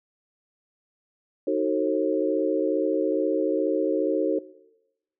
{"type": "chord", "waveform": "sine", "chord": "D# diminished seventh", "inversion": "none", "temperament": "just", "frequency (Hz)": [311.1, 373.4, 448, 537.6], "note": ["D#4", "F#4", "A4", "C5"], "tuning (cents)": [0, 16, 31, 47], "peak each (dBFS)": -27, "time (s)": [1.47, 4.39], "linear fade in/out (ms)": 5, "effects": ["noise-tail reverb RT60 1.0 s tail -21 dB re dry"]}